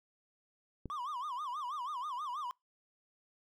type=click; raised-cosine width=3 ms; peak=-28 dBFS; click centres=0.857 s
type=tone with vibrato; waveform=triangle; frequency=1088 Hz; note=C#6; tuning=33 cents flat; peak=-35 dBFS; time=0.9-2.51 s; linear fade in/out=0 ms; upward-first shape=sine; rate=6.2 Hz; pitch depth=220 cents each way
effects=noise-tail reverb RT60 0.2 s tail -26 dB re dry